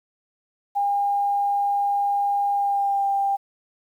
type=tone with pitch glide; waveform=sine; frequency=807 to 793.6 Hz; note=G#5 to G5; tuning=-50 to +21 cents; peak=-19 dBFS; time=0.75-3.37 s; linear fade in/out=20 ms; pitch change=-29 cents; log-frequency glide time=2.52-3.07 s; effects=9-bit